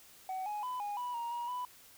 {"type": "tone with pitch steps", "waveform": "sine", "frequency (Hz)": [753, 836, 1002, 822, 982, 939, 953, 992], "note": ["F#5", "G#5", "B5", "G#5", "B5", "A#5", "A#5", "B5"], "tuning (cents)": [30, 11, 25, -18, -10, 12, 38, 7], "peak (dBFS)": -33, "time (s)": [0.29, 1.65], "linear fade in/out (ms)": 2, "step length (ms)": 170, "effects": ["tanh soft clip ceiling -34 dBFS", "white hiss -58 dBFS RMS until 1.97 s"]}